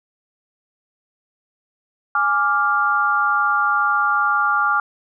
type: chord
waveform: sine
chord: D diminished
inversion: second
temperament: equal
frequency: 830.6 / 1174.7 / 1396.9 Hz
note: Ab5 / D6 / F6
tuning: 0 / 0 / 0 cents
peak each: -23 / -19 / -18 dBFS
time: 2.15-4.8 s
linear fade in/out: 2 ms
effects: none